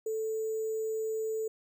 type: tone with sample-and-hold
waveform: sine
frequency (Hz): 440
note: A4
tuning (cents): 0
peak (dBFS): -30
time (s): 0.06-1.48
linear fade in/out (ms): 5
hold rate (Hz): 7350
effects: none